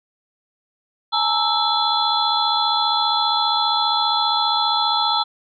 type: tone cluster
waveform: sine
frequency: 845 / 920 / 1319 / 3431 / 4070 Hz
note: G#5 / A#5 / E6 / A7 / C8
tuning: +30 / -23 / +1 / -44 / -49 cents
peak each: -23 dBFS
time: 1.12-5.24 s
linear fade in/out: 20 ms
effects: none